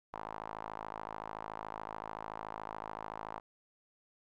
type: tone with band-pass filter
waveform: sawtooth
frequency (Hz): 53.7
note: A1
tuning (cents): -41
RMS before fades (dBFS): -44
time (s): 0.13-3.4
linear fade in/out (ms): 10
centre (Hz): 940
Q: 3.2
effects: none